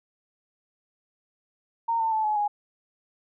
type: tone with pitch steps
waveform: sine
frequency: 921 / 896.9 / 873.3 / 850.4 / 828.1 Hz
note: A#5 / A5 / A5 / G#5 / G#5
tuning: -21 / +33 / -13 / +41 / -5 cents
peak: -22 dBFS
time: 1.88-2.48 s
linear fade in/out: 10 ms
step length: 120 ms
effects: none